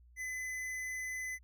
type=tone with hard clipping; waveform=triangle; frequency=2019 Hz; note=B6; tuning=38 cents sharp; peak=-39 dBFS; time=0.16-1.39 s; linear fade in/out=50 ms; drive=16 dB; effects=added 60 Hz sine -58 dBFS peak until 1.43 s